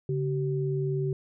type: tone pair together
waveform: sine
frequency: 141.48 / 382.2 Hz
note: C#3 / G4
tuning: +36 / -44 cents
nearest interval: octave + perfect fourth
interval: 1720 cents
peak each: -27 / -30 dBFS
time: 0.09-1.13 s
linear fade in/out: 2 ms
effects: none